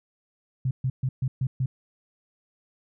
sine tone bursts, 130 Hz, C3, 11 cents flat, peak -22 dBFS, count 6, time 0.65-1.66 s, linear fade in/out 5 ms, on 60 ms, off 130 ms, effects none

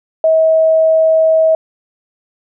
sine tone, 641 Hz, E5, 49 cents flat, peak -7 dBFS, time 0.24-1.55 s, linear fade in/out 2 ms, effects none

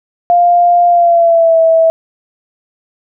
sine tone with pitch glide, 700 to 653.1 Hz, F5 to E5, +4 to -16 cents, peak -5 dBFS, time 0.3-1.9 s, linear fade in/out 0 ms, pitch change -120 cents, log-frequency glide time 0.88-1.59 s, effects none

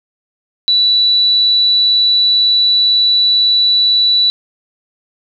sine tone, 3951 Hz, B7, in tune, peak -8 dBFS, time 0.68-4.3 s, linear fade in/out 0 ms, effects none

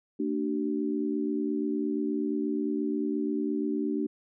sine tone cluster, 227.1 / 295.6 / 381.6 Hz, A#3 / D4 / G4, -45 / +11 / -47 cents, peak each -32 / -29 / -33 dBFS, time 0.19-4.07 s, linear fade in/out 10 ms, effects none

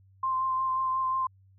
sine tone with vibrato, 1046.5 Hz, C6, in tune, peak -25 dBFS, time 0.23-1.27 s, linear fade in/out 5 ms, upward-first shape sine, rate 5.6 Hz, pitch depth 15 cents each way, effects added 96 Hz sine -56 dBFS peak until 1.58 s

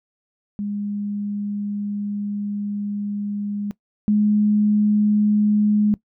sine tone pair in turn, 204.7 / 209.4 Hz, G#3 / G#3, -25 / +15 cents, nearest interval unison, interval 40 cents, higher second, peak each -23 / -14 dBFS, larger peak second, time 0.59-3.71 / 4.08-5.94 s, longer first, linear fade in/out 0 ms, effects noise-tail reverb RT60 0.1 s tail -20 dB re dry

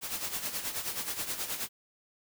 white noise with tremolo, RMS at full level -33 dBFS, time 0.01-1.69 s, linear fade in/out 50 ms, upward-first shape sine, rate 9.4 Hz, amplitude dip 65%, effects none

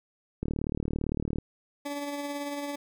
click train, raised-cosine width 3 ms, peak -17 dBFS, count 37, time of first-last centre 0.43-1.385 s, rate 37.7 Hz
20% pulse tone with tremolo, 286.9 Hz, D4, 40 cents flat, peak -26 dBFS, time 1.85-2.76 s, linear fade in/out 10 ms, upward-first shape triangle, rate 18 Hz, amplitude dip 40%
effects none

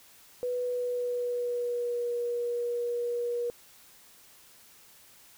sine tone with pitch glide, 493.9 to 479 Hz, B4 to A#4, 0 to +47 cents, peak -28 dBFS, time 0.43-3.5 s, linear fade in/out 0 ms, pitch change -53 cents, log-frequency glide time 0.61-2.13 s, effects white hiss -56 dBFS RMS until 5.37 s

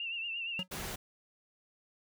sine tone with vibrato, 2741 Hz, F7, 33 cents flat, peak -35 dBFS, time 0-0.63 s, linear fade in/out 2 ms, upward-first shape triangle, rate 8.6 Hz, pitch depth 78 cents each way
square tone with exponential decay, 184.1 Hz, F#3, 8 cents flat, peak -34 dBFS, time 0.59-0.68 s, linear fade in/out 2 ms, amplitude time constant 19 ms
pink noise, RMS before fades -40 dBFS, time 0.71-0.96 s, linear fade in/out 10 ms
effects none

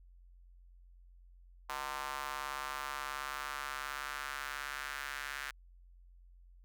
square tone with high-pass filter sweep, 69.3 Hz, C#2, in tune, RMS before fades -41 dBFS, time 1.69-5.51 s, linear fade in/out 5 ms, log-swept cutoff 1000 to 1600 Hz, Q 2.5, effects added 44 Hz sine -56 dBFS peak until 6.64 s

